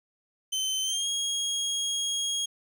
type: tone with pitch glide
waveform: 25% pulse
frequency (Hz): 3079 to 3281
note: G7 to G#7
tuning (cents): -32 to -22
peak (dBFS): -23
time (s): 0.52-2.46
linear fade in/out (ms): 10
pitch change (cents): +110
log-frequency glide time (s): 0.83-1.08
effects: none